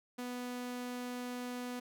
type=tone; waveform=sawtooth; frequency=246.9 Hz; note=B3; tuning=in tune; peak=-35 dBFS; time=0.18-1.8 s; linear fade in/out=10 ms; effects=none